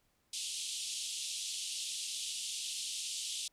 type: band-pass noise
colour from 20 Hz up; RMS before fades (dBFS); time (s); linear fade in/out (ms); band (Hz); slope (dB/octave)
pink; -40; 0.33-3.48; 5; 2900 to 10000; 48
effects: pink hiss -75 dBFS RMS until 3.52 s